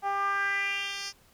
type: tone with band-pass filter sweep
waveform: 10% pulse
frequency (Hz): 397.5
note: G4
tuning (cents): +24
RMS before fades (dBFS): -30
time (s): 0.02-1.13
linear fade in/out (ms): 50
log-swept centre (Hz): 800 to 5100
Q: 3.5
effects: pink hiss -61 dBFS RMS until 1.33 s